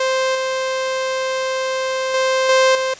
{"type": "tone with level steps", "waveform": "sawtooth", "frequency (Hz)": 523.3, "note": "C5", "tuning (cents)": 0, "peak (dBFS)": [-12, -15, -11, -7, -14], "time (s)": [0, 2.94], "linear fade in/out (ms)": 5, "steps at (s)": [0.35, 2.14, 2.49, 2.75], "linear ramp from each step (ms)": 2, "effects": ["white hiss -39 dBFS RMS until 2.99 s", "resampled to 16000 Hz"]}